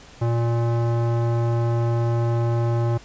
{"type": "tone with low-pass filter", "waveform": "square", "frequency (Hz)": 117.2, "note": "A#2", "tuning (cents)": 10, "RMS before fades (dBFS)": -21, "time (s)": [0.21, 2.98], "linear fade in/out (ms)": 10, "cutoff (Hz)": 940, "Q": 1.1, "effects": ["pink hiss -46 dBFS RMS until 3.04 s", "resampled to 16000 Hz"]}